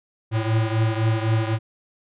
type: beating tone pair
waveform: square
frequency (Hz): 110 / 113.9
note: A2 / A#2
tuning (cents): 0 / -40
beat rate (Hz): 3.9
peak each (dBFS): -21 / -25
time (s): 0.31-1.59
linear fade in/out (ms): 50
effects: resampled to 8000 Hz